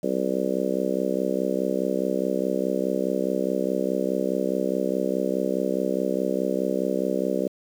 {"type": "harmonic tone", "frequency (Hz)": 64.8, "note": "C2", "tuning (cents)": -16, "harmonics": [3, 4, 5, 6, 7, 8, 9], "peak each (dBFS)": [-30, -30, -30, -30, -30, -30, -30], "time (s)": [0.03, 7.48], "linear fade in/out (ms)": 5, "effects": ["8-bit"]}